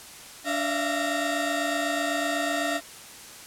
35% pulse tone cluster, 290.5 / 663 / 691 / 1852 Hz, D4 / E5 / F5 / A#6, -19 / +10 / -19 / -12 cents, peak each -29 dBFS, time 0.44-2.81 s, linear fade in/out 50 ms, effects white hiss -44 dBFS RMS until 3.46 s + low-pass 11000 Hz 12 dB/octave

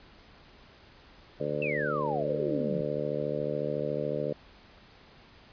harmonic tone, 73.9 Hz, D2, 11 cents sharp, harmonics 2 / 3 / 4 / 5 / 6 / 7 / 8, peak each -37 / -40 / -39 / -40 / -35 / -34 / -35 dBFS, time 1.4-4.33 s, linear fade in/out 5 ms
sine exponential sweep, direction down, 2719 to 155.56 Hz, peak -31 dBFS, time 1.62-2.81 s, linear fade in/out 2 ms
effects pink hiss -55 dBFS RMS until 5.52 s + resampled to 11025 Hz

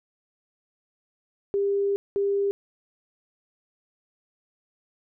sine tone bursts at uneven times, 399.6 Hz, G4, 33 cents sharp, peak -21 dBFS, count 2, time 1.54-1.96 / 2.16-2.51 s, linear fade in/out 0 ms, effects none

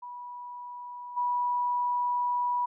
sine tone with level steps, 977 Hz, B5, 19 cents flat, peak -38 / -25 dBFS, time 0.02-2.66 s, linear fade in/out 10 ms, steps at 1.16 s, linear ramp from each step 20 ms, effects none

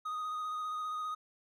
triangle tone with vibrato, 1244.5 Hz, D#6, in tune, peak -33 dBFS, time 0.05-1.15 s, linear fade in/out 10 ms, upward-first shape square, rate 15 Hz, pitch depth 16 cents each way, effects none

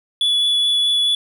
triangle tone with vibrato, 3422 Hz, A7, 49 cents flat, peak -13 dBFS, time 0.21-1.15 s, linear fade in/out 2 ms, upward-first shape triangle, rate 4.7 Hz, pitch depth 8 cents each way, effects none

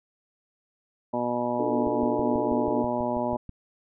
harmonic tone, 121.5 Hz, B2, 28 cents flat, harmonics 1 / 2 / 3 / 4 / 5 / 6 / 7 / 8, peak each -41 / -30 / -34 / -38 / -29 / -40 / -32 / -34 dBFS, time 1.13-3.37 s, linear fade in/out 10 ms
sine chord, B half-diminished seventh, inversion none, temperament equal, 246.9 / 293.7 / 349.2 / 440 Hz, B3 / D4 / F4 / A4, 0 / 0 / 0 / 0 cents, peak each -32 / -30 / -34 / -30 dBFS, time 1.59-2.83 s, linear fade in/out 5 ms
click train, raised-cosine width 5 ms, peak -26 dBFS, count 11, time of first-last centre 1.87-3.493 s, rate 6.16 Hz
effects none

